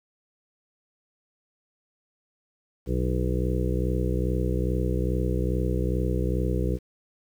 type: harmonic tone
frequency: 62.4 Hz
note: B1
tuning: 19 cents sharp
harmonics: 1 / 2 / 3 / 5 / 6 / 7 / 8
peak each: -26 / -29 / -31 / -33 / -34 / -34 / -35 dBFS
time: 2.86-6.79 s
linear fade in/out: 50 ms
effects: 9-bit